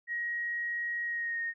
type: tone with pitch glide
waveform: sine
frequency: 1892 to 1853.1 Hz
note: A#6 to A#6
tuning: +25 to -11 cents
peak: -31 dBFS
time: 0.07-1.54 s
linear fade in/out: 50 ms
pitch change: -36 cents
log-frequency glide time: 1.05-1.41 s
effects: none